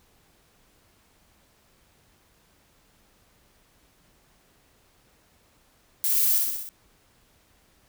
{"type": "noise with echo", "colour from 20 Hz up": "violet", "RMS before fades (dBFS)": -24, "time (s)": [6.04, 6.38], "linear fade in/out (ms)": 0, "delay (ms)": 62, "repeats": 5, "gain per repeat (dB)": -3, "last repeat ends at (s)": 6.69, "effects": ["pink hiss -62 dBFS RMS until 7.88 s"]}